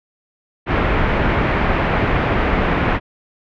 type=low-pass noise; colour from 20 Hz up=pink; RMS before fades=-17 dBFS; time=0.66-3 s; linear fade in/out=50 ms; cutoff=2400 Hz; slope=24 dB/octave; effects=none